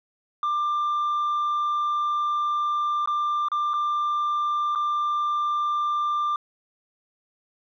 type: tone with dropouts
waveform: sine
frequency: 1189 Hz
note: D6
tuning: 21 cents sharp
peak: -19 dBFS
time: 0.43-6.36 s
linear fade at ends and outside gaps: 2 ms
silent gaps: 3.059-3.074 / 3.485-3.517 / 3.735-3.739 / 4.751-4.757 s
effects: tanh soft clip ceiling -21 dBFS